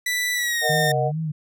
sawtooth tone with pitch glide, 1975.5 to 1822 Hz, B6 to A#6, 0 to -40 cents, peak -18 dBFS, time 0.06-0.92 s, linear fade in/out 5 ms, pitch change -140 cents, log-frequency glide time 0.34-0.7 s
sine chord, D# minor, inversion second, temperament equal with one note detuned, 466.2 / 618.3 / 740 Hz, A#4 / D#5 / F#5, 0 / -11 / 0 cents, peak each -26 / -24 / -24 dBFS, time 0.61-1.12 s, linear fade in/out 50 ms
sine tone with vibrato, 146.83 Hz, D3, in tune, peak -23 dBFS, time 0.69-1.32 s, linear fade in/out 10 ms, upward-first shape sine, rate 2.4 Hz, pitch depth 160 cents each way
effects none

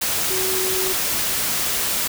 sine tone in noise, 375.9 Hz, F#4, 27 cents sharp, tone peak -25 dBFS, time 0.3-0.93 s, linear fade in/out 10 ms, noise white, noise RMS -22 dBFS, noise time 0.01-2.08 s, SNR -6 dB, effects none

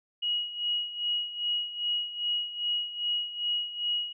sine tone with tremolo, 2900 Hz, F#7, 35 cents flat, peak -25 dBFS, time 0.22-4.13 s, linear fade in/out 10 ms, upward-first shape sine, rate 2.5 Hz, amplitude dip 75%, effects none

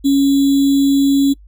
sine tone with sample-and-hold, 277.2 Hz, C#4, in tune, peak -9 dBFS, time 0.04-1.34 s, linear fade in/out 20 ms, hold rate 3675 Hz, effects noise-tail reverb RT60 0.1 s tail -24 dB re dry + added 50 Hz sine -39 dBFS peak until 1.47 s

